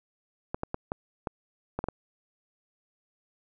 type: clicks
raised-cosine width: 1 ms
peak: -16 dBFS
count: 8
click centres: 0.545 / 0.634 / 0.744 / 0.919 / 1.272 / 1.79 / 1.841 / 1.886 s
effects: none